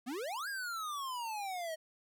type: exponential two-way sweep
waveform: square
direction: up then down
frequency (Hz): 227.7 to 1661.2 to 623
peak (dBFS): -38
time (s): 0.06-1.76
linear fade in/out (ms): 20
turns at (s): 0.48
effects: none